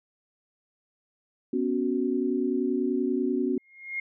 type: chord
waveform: sine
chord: B suspended second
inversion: none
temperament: equal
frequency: 246.9 / 277.2 / 370 Hz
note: B3 / C#4 / F#4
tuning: 0 / 0 / 0 cents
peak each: -28 dBFS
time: 1.53-3.58 s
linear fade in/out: 5 ms
type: tone with exponential growth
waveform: sine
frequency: 2139 Hz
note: C7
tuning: 38 cents sharp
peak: -26 dBFS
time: 3.58-4 s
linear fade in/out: 5 ms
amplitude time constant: 90 ms
effects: none